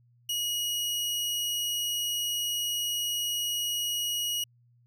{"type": "tone", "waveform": "sawtooth", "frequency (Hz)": 2900, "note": "F#7", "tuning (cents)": -35, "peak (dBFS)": -25, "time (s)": [0.29, 4.44], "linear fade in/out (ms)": 5, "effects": ["added 120 Hz sine -60 dBFS peak until 4.86 s"]}